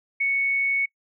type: tone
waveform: sine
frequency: 2217 Hz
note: C#7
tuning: in tune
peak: -20 dBFS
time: 0.2-0.86 s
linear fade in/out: 10 ms
effects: noise-tail reverb RT60 0.1 s tail -26 dB re dry